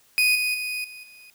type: tone with level steps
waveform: 35% pulse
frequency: 2489 Hz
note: D#7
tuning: in tune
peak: -15 / -20 / -25 / -37 / -44 dBFS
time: 0.18-1.3 s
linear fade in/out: 0 ms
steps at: 0.35 / 0.54 / 0.84 / 1.03 s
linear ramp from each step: 5 ms
effects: white hiss -59 dBFS RMS until 1.34 s